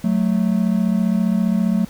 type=tone pair together; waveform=triangle; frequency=185 / 220 Hz; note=F#3 / A3; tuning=0 / 0 cents; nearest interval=minor third; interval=300 cents; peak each=-16 dBFS; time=0.04-1.85 s; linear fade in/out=5 ms; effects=pink hiss -44 dBFS RMS until 1.89 s